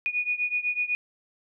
sine beating tone pair, 2459 / 2467 Hz, D#7 / D#7, -21 / -15 cents, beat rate 8 Hz, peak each -27 / -29 dBFS, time 0.06-0.95 s, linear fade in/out 0 ms, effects none

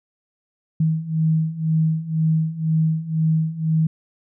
sine beating tone pair, 158.1 / 160.1 Hz, D#3 / D#3, +28 / +50 cents, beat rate 2 Hz, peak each -22 / -19 dBFS, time 0.8-3.87 s, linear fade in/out 5 ms, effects none

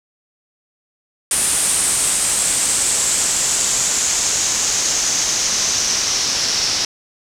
white noise with low-pass filter sweep, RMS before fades -18 dBFS, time 1.31-6.85 s, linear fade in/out 2 ms, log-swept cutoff 9200 to 5400 Hz, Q 4.5, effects none

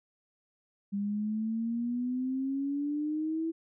sine exponential sweep, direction up, 199 to 329.6 Hz, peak -29 dBFS, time 0.92-3.52 s, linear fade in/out 20 ms, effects none

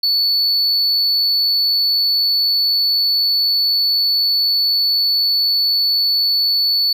triangle tone, 4452 Hz, C#8, 7 cents sharp, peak -12 dBFS, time 0.03-6.93 s, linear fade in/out 5 ms, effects none

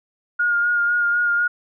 sine tone with vibrato, 1423 Hz, F6, 32 cents sharp, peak -16 dBFS, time 0.39-1.48 s, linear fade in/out 10 ms, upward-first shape sine, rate 4 Hz, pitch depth 22 cents each way, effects none

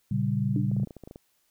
sine chord, G diminished, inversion first, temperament equal with one note detuned, 116.2 / 138.59 / 196 Hz, Bb2 / Db3 / G3, -5 / 0 / 0 cents, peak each -28 dBFS, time 0.11-0.85 s, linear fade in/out 5 ms
sine tone with exponential decay, 294.1 Hz, D4, 3 cents sharp, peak -25 dBFS, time 0.56-0.77 s, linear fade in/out 2 ms, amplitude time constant 45 ms
clicks, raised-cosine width 2 ms, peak -29 dBFS, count 11, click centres 0.715 / 0.766 / 0.799 / 0.833 / 0.873 / 0.908 / 0.967 / 1.037 / 1.075 / 1.111 / 1.159 s
effects white hiss -70 dBFS RMS until 1.5 s

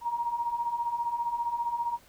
sine beating tone pair, 932.3 / 947.3 Hz, A#5 / A#5, 0 / +28 cents, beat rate 15 Hz, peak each -34 / -29 dBFS, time 0.01-1.99 s, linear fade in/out 50 ms, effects pink hiss -58 dBFS RMS until 2.08 s

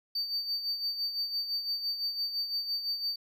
triangle tone with tremolo, 4600 Hz, D8, 37 cents flat, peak -27 dBFS, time 0.15-3.16 s, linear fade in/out 5 ms, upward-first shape sine, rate 5.9 Hz, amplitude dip 60%, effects none

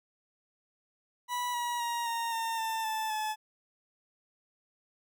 40% pulse tone with pitch steps, 980 / 962.1 / 944.4 / 927.1 / 910.2 / 893.5 / 877.1 / 861.1 Hz, B5 / B5 / A#5 / A#5 / A#5 / A5 / A5 / A5, -14 / -46 / +22 / -10 / -42 / +26 / -6 / -38 cents, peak -30 dBFS, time 1.28-3.36 s, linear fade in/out 50 ms, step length 260 ms, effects none

